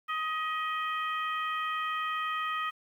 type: harmonic tone with a mistuned harmonic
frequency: 627 Hz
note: D#5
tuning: 13 cents sharp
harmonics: 2 / 3 / 4 / 5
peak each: -31 / -37 / -41 / -42 dBFS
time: 0.08-2.71 s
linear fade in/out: 20 ms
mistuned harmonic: 3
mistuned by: +23 cents
effects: 10-bit